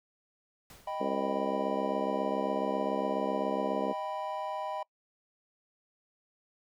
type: noise with exponential decay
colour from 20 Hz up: pink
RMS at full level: -49 dBFS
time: 0.7-1.21 s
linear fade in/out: 2 ms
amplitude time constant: 110 ms
type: chord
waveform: triangle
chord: Eb augmented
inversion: none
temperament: equal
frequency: 622.3 / 784 / 987.8 Hz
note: Eb5 / G5 / B5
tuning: 0 / 0 / 0 cents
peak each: -36 dBFS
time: 0.87-4.83 s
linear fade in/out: 5 ms
type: harmonic tone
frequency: 67.3 Hz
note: C2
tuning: 49 cents sharp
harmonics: 3 / 4 / 5 / 6 / 7 / 8 / 9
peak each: -38 / -37 / -41 / -40 / -36 / -38 / -37 dBFS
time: 1-3.93 s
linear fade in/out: 10 ms
effects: noise-tail reverb RT60 0.1 s tail -24 dB re dry